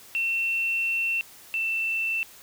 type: tone pair in turn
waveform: sine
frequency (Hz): 2700 / 2674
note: E7 / E7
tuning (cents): +41 / +24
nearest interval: unison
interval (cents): 17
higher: first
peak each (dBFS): -23 / -24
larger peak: first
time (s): 0.15-1.21 / 1.54-2.23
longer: first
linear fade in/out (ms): 0
effects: white hiss -49 dBFS RMS until 2.42 s